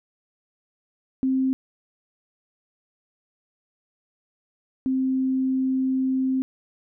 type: tone pair in turn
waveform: sine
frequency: 262.9 / 262 Hz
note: C4 / C4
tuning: +8 / +2 cents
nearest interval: unison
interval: 6 cents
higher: first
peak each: -19 / -20 dBFS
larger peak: first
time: 1.23-1.53 / 4.86-6.42 s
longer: second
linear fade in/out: 0 ms
effects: none